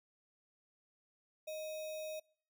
sine tone with sample-and-hold, 622.3 Hz, D#5, in tune, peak -40 dBFS, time 1.47-2.2 s, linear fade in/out 10 ms, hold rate 3150 Hz, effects noise-tail reverb RT60 0.5 s tail -25 dB re dry

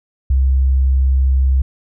sine tone, 66.1 Hz, C2, 18 cents sharp, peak -10 dBFS, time 0.3-1.62 s, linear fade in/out 5 ms, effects none

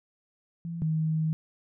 sine tone pair in turn, 167.7 / 158.03 Hz, E3 / D#3, +30 / +27 cents, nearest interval minor second, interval 103 cents, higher first, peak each -32 / -24 dBFS, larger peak second, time 0.65-0.82 / 0.82-1.33 s, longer second, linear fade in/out 0 ms, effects none

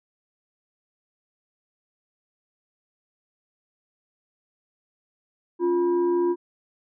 sine tone with frequency modulation, 349.8 Hz, F4, 3 cents sharp, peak -19 dBFS, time 5.59-6.36 s, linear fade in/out 50 ms, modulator 625 Hz, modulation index 0.46, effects none

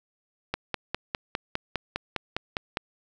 click train, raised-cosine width 0.3 ms, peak -11 dBFS, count 12, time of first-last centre 0.54-2.771 s, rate 4.93 Hz, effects none

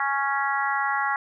harmonic tone, 277.2 Hz, C#4, in tune, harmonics 3 / 4 / 5 / 6 / 7, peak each -27 / -28 / -29 / -30 / -30 dBFS, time 0-1.16 s, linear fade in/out 2 ms, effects none

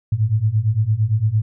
sine beating tone pair, 103.83 / 112.63 Hz, G#2 / A2, 0 / +41 cents, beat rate 8.8 Hz, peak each -19 / -17 dBFS, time 0.12-1.42 s, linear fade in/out 5 ms, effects none

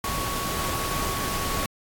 sine tone in noise, 1114 Hz, C#6, 8 cents sharp, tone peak -31 dBFS, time 0.04-1.66 s, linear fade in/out 2 ms, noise pink, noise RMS -29 dBFS, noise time 0.04-1.66 s, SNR -5 dB, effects AAC 64 kbps

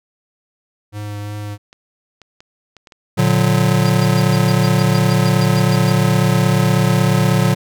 square tone with vibrato, 103.83 Hz, G#2, in tune, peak -25 dBFS, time 0.92-1.58 s, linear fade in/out 50 ms, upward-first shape triangle, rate 2.8 Hz, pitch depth 16 cents each way
clicks, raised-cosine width 0.2 ms, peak -25 dBFS, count 10, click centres 1.729 / 2.217 / 2.405 / 2.767 / 2.872 / 2.922 / 3.316 / 3.44 / 4.088 / 4.451 s
square chord, Bb augmented, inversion none, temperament just, 116.54 / 145.68 / 182.1 Hz, Bb2 / D3 / F#3, 0 / -14 / -27 cents, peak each -17 dBFS, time 3.17-7.55 s, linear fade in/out 20 ms
sine tone bursts, 4787 Hz, D8, 32 cents sharp, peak -26 dBFS, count 14, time 3.86-5.91 s, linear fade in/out 2 ms, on 35 ms, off 120 ms
effects none

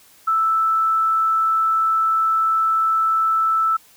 sine tone, 1318.5 Hz, E6, in tune, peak -15 dBFS, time 0.27-3.77 s, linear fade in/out 10 ms, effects white hiss -51 dBFS RMS until 3.96 s

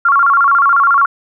sine tone with vibrato, 1244.5 Hz, D#6, in tune, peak -7 dBFS, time 0.05-1.06 s, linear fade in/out 5 ms, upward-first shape square, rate 14 Hz, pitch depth 190 cents each way, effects none

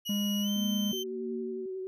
35% pulse tone with pitch glide, 2907 to 3098 Hz, F#7 to G7, -31 to -21 cents, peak -32 dBFS, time 0.05-1.04 s, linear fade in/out 20 ms, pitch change +110 cents, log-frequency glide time 0.42-0.49 s
triangle tone, 204.1 Hz, G#3, 30 cents flat, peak -26 dBFS, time 0.09-0.92 s, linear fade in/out 5 ms
sine tone with tremolo, 233.1 Hz, A#3, in tune, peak -34 dBFS, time 0.56-1.66 s, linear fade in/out 2 ms, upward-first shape triangle, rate 1.6 Hz, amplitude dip 70%
sine tone with vibrato, 377.1 Hz, F#4, 33 cents sharp, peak -34 dBFS, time 0.93-1.87 s, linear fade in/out 0 ms, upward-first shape sine, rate 11 Hz, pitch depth 22 cents each way
effects none

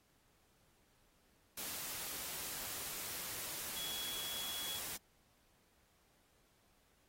sine tone in noise, 3353 Hz, G#7, 16 cents sharp, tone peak -43 dBFS, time 3.76-4.79 s, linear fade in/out 5 ms, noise white, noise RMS -44 dBFS, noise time 1.57-4.97 s, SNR -2 dB, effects pink hiss -73 dBFS RMS until 7.08 s + AAC 48 kbps

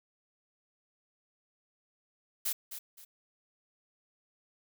blue noise with echo, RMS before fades -32 dBFS, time 2.45-2.53 s, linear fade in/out 10 ms, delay 260 ms, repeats 2, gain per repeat -10 dB, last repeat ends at 3.05 s, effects none

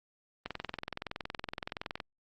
click train, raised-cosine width 0.3 ms, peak -20 dBFS, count 34, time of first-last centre 0.46-2.002 s, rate 21.4 Hz, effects Opus 32 kbps

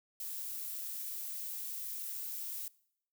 violet noise, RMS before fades -41 dBFS, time 0.2-2.68 s, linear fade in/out 2 ms, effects noise-tail reverb RT60 0.7 s tail -22 dB re dry

